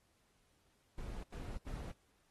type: noise bursts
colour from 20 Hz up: brown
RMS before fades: -44 dBFS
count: 3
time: 0.98-1.916 s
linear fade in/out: 2 ms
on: 250 ms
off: 93 ms
effects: pink hiss -75 dBFS RMS until 2.3 s + AAC 32 kbps